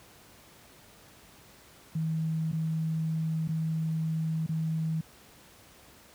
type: tone with dropouts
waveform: sine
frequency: 160 Hz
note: D#3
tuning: 49 cents sharp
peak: -27 dBFS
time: 1.95-5.01 s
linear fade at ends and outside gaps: 5 ms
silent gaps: 2.517-2.528 / 3.476-3.488 / 4.464-4.49 s
effects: pink hiss -55 dBFS RMS until 6.14 s + high-pass 60 Hz 12 dB/octave